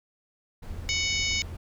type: noise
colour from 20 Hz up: brown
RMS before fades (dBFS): -39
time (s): 0.62-1.57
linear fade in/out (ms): 10
type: tone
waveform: sine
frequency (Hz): 83.2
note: E2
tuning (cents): +17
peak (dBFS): -37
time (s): 0.7-1.55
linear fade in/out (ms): 5
type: harmonic tone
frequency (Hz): 743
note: F#5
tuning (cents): +7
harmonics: 3 / 4 / 5 / 6 / 7 / 8 / 9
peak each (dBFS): -29 / -33 / -34 / -38 / -32 / -39 / -34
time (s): 0.89-1.42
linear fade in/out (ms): 0
effects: none